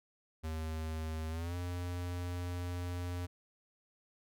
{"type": "tone with pitch glide", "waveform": "square", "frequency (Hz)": [79.4, 88.61], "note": ["D#2", "F2"], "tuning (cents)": [36, 26], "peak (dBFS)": -37, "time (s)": [0.43, 3.27], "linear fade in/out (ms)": 20, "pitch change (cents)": 190, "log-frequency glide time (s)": [1.29, 1.56], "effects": []}